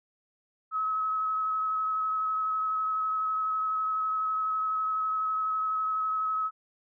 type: tone with vibrato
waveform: sine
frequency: 1284 Hz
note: E6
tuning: 46 cents flat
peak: -26 dBFS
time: 0.71-6.51 s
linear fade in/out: 50 ms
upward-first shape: sine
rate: 12 Hz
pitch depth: 12 cents each way
effects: none